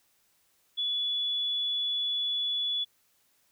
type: tone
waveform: sine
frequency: 3420 Hz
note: A7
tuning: 50 cents flat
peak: -27 dBFS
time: 0.77-2.85 s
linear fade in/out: 20 ms
effects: white hiss -69 dBFS RMS until 3.51 s